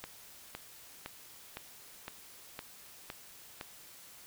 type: click train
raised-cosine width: 0.3 ms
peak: -24 dBFS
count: 8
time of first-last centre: 0.04-3.611 s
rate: 1.96 Hz
effects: white hiss -54 dBFS RMS until 4.26 s